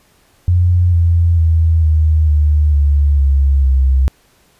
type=tone with pitch steps; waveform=sine; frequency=88.5 / 84.89 / 81.44 / 78.12 / 74.94 / 71.88 / 68.96 / 66.15 Hz; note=F2 / F2 / E2 / D#2 / D2 / D2 / C#2 / C2; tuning=+23 / -49 / -20 / +8 / +36 / -37 / -8 / +20 cents; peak=-8 dBFS; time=0.48-4.08 s; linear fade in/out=0 ms; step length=450 ms; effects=pink hiss -53 dBFS RMS until 4.59 s + resampled to 32000 Hz